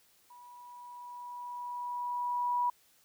sine tone with level ramp, 975 Hz, B5, 23 cents flat, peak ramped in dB -51 to -26 dBFS, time 0.3-2.7 s, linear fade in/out 5 ms, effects white hiss -66 dBFS RMS until 3.04 s

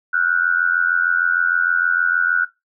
sine tone with amplitude modulation, 1463 Hz, F#6, 20 cents flat, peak -11 dBFS, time 0.13-2.45 s, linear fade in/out 10 ms, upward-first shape sine, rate 86.5 Hz, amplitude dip 95%, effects noise-tail reverb RT60 0.2 s tail -17 dB re dry

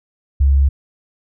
sine tone, 68.9 Hz, C#2, 10 cents flat, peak -9 dBFS, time 0.4-0.69 s, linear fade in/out 10 ms, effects none

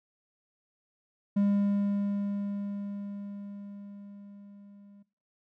triangle tone with level ramp, 201.7 Hz, G3, 50 cents sharp, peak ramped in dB -20 to -50 dBFS, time 1.36-5.03 s, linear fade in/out 10 ms, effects noise-tail reverb RT60 0.4 s tail -20 dB re dry

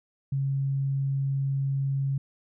sine tone, 137 Hz, C#3, 20 cents flat, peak -24 dBFS, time 0.32-2.18 s, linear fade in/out 5 ms, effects none

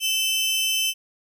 sawtooth tone pair together, 2637 / 3064 Hz, E7 / G7, 0 / -40 cents, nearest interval minor third, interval 260 cents, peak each -23 / -19 dBFS, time 0-0.94 s, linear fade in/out 50 ms, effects none

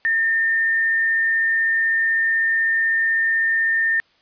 sine tone with frequency modulation, 1812 Hz, A#6, 50 cents flat, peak -16 dBFS, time 0.05-4 s, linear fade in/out 0 ms, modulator 120 Hz, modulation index 0.22, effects white hiss -59 dBFS RMS until 4.21 s + resampled to 11025 Hz

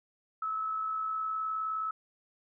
sine tone with amplitude modulation, 1298 Hz, E6, 27 cents flat, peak -29 dBFS, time 0.42-1.91 s, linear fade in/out 5 ms, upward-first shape sine, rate 59.5 Hz, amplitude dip 35%, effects none

